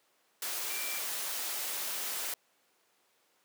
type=tone in noise; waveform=sine; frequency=2349 Hz; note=D7; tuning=in tune; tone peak=-41 dBFS; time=0.7-0.99 s; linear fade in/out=2 ms; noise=white; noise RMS=-36 dBFS; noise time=0.42-2.34 s; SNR=-8 dB; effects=pink hiss -70 dBFS RMS until 3.44 s + high-pass 400 Hz 12 dB/octave